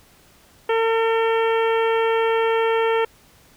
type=harmonic tone; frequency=452.5 Hz; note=A4; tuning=48 cents sharp; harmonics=1 / 2 / 3 / 4 / 5 / 6 / 7; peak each=-18 / -24 / -28 / -30 / -32 / -34 / -35 dBFS; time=0.69-3.05 s; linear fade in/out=5 ms; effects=pink hiss -53 dBFS RMS until 3.56 s